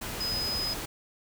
sine tone in noise, 5030 Hz, D#8, 18 cents sharp, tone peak -29 dBFS, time 0.2-0.74 s, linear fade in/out 10 ms, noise pink, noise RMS -36 dBFS, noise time 0.01-0.86 s, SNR +4 dB, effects none

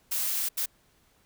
blue noise bursts at uneven times, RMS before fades -29 dBFS, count 2, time 0.11-0.49 / 0.57-0.66 s, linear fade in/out 10 ms, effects pink hiss -65 dBFS RMS until 1.25 s

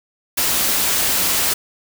white noise, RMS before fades -18 dBFS, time 0.37-1.54 s, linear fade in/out 10 ms, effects none

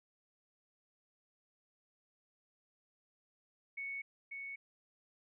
sine tone with echo, 2217 Hz, C#7, in tune, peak -39 dBFS, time 3.77-4.02 s, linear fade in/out 10 ms, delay 540 ms, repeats 1, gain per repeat -3 dB, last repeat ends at 4.56 s, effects none

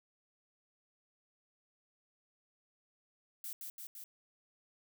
violet noise with echo, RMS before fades -43 dBFS, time 3.44-3.53 s, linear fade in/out 2 ms, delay 170 ms, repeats 3, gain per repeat -2 dB, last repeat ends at 4.04 s, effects none

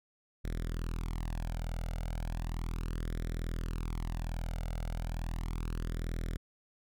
sawtooth tone with flanger, 41.14 Hz, E1, 3 cents flat, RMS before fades -36 dBFS, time 0.44-6.37 s, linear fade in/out 10 ms, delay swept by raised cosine 0.53 to 1.41 ms, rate 0.35 Hz, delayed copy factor +0.75, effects none

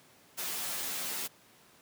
white noise with comb filter, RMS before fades -36 dBFS, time 0.37-1.28 s, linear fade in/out 20 ms, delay 11 ms, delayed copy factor +0.7, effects pink hiss -60 dBFS RMS until 1.81 s + high-pass 150 Hz 12 dB/octave

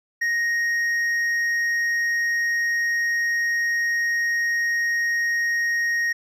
triangle tone with hard clipping, 1870 Hz, A#6, 5 cents sharp, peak -21 dBFS, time 0.21-6.13 s, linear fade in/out 10 ms, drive 7 dB, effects none

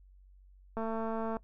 click train, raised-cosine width 1 ms, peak -23 dBFS, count 135, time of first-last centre 0.77-1.368 s, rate 224 Hz, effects noise-tail reverb RT60 0.1 s tail -21 dB re dry + added 47 Hz sine -55 dBFS peak until 1.43 s

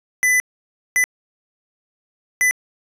square tone bursts at uneven times, 2000 Hz, B6, 21 cents sharp, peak -14 dBFS, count 3, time 0.23-0.4 / 0.96-1.04 / 2.41-2.51 s, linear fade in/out 0 ms, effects resampled to 32000 Hz + 8-bit

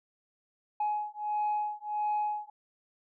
sine beating tone pair, 840 / 841.5 Hz, G#5 / G#5, +19 / +23 cents, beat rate 1.5 Hz, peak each -31 / -31 dBFS, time 0.8-2.5 s, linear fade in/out 5 ms, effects tanh soft clip ceiling -24 dBFS

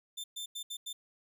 sawtooth tone bursts at uneven times, 3562 Hz, A7, 21 cents sharp, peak -35 dBFS, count 5, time 0.17-0.24 / 0.36-0.46 / 0.55-0.63 / 0.7-0.77 / 0.86-0.93 s, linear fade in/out 10 ms, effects none

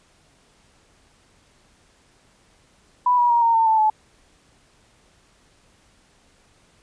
sine tone with pitch steps, 987.8 / 965.8 / 944.3 / 923.2 / 902.7 / 882.6 / 862.9 Hz, B5 / B5 / A#5 / A#5 / A5 / A5 / A5, 0 / -39 / +22 / -17 / +44 / +5 / -34 cents, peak -14 dBFS, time 3.06-3.9 s, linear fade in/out 5 ms, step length 120 ms, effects pink hiss -58 dBFS RMS until 6.82 s + resampled to 22050 Hz

